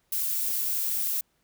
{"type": "noise", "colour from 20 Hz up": "violet", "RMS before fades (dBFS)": -28, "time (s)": [0.12, 1.21], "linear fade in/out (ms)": 5, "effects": ["pink hiss -71 dBFS RMS until 1.43 s"]}